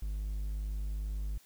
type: tone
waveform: triangle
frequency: 51.2 Hz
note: G#1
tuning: 24 cents flat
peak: -31 dBFS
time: 0.02-1.38 s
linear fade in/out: 5 ms
effects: white hiss -62 dBFS RMS until 1.45 s